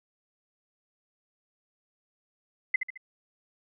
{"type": "tone with echo", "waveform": "sine", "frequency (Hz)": 2040, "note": "C7", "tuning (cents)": -44, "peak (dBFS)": -19, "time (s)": [2.74, 2.76], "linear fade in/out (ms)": 5, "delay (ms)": 72, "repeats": 3, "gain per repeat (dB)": -7, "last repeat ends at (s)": 2.976, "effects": []}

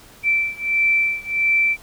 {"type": "beating tone pair", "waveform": "sine", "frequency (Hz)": [2334, 2335.5], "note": ["D7", "D7"], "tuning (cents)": [-11, -10], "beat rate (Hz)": 1.5, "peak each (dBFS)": [-19, -20], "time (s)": [0.23, 1.77], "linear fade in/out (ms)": 50, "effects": ["pink hiss -46 dBFS RMS until 1.82 s"]}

